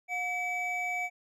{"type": "tone pair together", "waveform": "triangle", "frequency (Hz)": [721, 2289], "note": ["F#5", "D7"], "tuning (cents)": [-45, -45], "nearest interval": "octave + minor sixth", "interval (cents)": 2000, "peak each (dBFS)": [-33, -30], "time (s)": [0.08, 1.1], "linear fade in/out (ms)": 50, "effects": []}